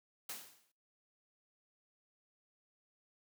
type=noise with exponential decay; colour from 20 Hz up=white; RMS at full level=-41 dBFS; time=0.29-0.72 s; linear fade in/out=5 ms; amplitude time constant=92 ms; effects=noise-tail reverb RT60 0.5 s tail -26 dB re dry + high-pass 150 Hz 12 dB/octave